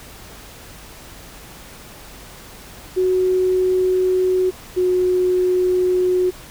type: tone pair in turn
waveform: sine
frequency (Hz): 370 / 364.9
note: F#4 / F#4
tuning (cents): 0 / -24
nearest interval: unison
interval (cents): 24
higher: first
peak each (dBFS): -14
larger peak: neither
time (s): 2.96-4.51 / 4.76-6.31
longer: neither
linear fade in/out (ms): 20
effects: added 50 Hz sine -47 dBFS peak until 6.5 s + pink hiss -40 dBFS RMS until 6.5 s